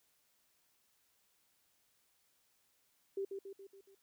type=tone with echo; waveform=sine; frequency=392 Hz; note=G4; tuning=in tune; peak=-35 dBFS; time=3.17-3.25 s; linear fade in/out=5 ms; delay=140 ms; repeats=5; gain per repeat=-5 dB; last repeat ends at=3.95 s; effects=white hiss -75 dBFS RMS until 4.02 s